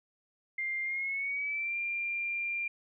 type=tone with pitch glide; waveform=sine; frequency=2100 to 2385 Hz; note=C7 to D7; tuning=+6 to +26 cents; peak=-31 dBFS; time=0.58-2.68 s; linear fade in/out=5 ms; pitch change=+220 cents; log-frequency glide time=0.82-1.77 s; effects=none